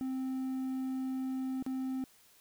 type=tone with dropouts; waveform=triangle; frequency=261.6 Hz; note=C4; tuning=in tune; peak=-31 dBFS; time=0.01-2.04 s; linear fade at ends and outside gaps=0 ms; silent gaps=1.625-1.664 s; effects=white hiss -63 dBFS RMS until 2.4 s